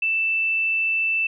sine tone, 2653 Hz, E7, 10 cents sharp, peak -19 dBFS, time 0.02-1.27 s, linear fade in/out 5 ms, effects none

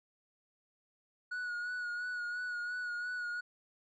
triangle tone with vibrato, 1458 Hz, F#6, 26 cents flat, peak -34 dBFS, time 1.31-3.41 s, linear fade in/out 10 ms, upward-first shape sine, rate 2.9 Hz, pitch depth 30 cents each way, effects resampled to 16000 Hz

